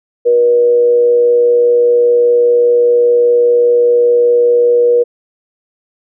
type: tone with frequency modulation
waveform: sine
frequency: 481 Hz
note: B4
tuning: 46 cents flat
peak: -6 dBFS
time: 0.25-5.04 s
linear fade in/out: 20 ms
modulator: 119 Hz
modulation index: 0.22
effects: none